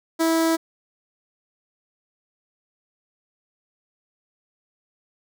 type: tone with notch filter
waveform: sawtooth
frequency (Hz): 326.7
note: E4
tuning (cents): -15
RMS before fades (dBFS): -20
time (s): 0.19-0.57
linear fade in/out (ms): 20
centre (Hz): 2700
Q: 1.8
effects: none